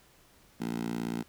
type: tone with high-pass filter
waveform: 10% pulse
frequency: 57.7 Hz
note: A#1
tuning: 17 cents flat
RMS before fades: -34 dBFS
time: 0.6-1.23 s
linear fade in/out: 10 ms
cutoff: 210 Hz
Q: 2.4
effects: pink hiss -61 dBFS RMS until 1.28 s